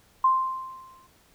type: tone with exponential decay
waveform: sine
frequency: 1046.5 Hz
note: C6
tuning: in tune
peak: -15 dBFS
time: 0.24-1.07 s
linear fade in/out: 5 ms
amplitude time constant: 180 ms
effects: pink hiss -60 dBFS RMS until 1.34 s